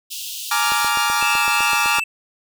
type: high-pass noise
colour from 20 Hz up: pink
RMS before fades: -30 dBFS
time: 0.1-0.9 s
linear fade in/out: 20 ms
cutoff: 2700 Hz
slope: 96 dB/octave
type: chord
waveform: sawtooth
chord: Bb dominant seventh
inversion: third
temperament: equal with one note detuned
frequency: 839.3 / 932.3 / 1174.7 / 1396.9 Hz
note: Ab5 / Bb5 / D6 / F6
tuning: +18 / 0 / 0 / 0 cents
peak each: -20 / -20 / -18 / -18 dBFS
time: 0.51-2 s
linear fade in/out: 5 ms
type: click train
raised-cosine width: 1 ms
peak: -17 dBFS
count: 11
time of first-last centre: 0.72-1.986 s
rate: 7.9 Hz
type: tone with vibrato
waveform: triangle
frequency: 2637 Hz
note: E7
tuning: in tune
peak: -20 dBFS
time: 1.21-2.04 s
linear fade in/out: 5 ms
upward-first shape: sine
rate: 7.6 Hz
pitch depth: 10 cents each way
effects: none